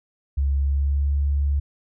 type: tone with pitch glide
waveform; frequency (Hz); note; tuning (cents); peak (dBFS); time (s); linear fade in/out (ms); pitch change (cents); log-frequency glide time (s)
sine; 69.3 to 70.96; C#2 to C#2; 0 to +41; -18; 0.37-1.6; 10; +41; 0.57-1.11
effects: none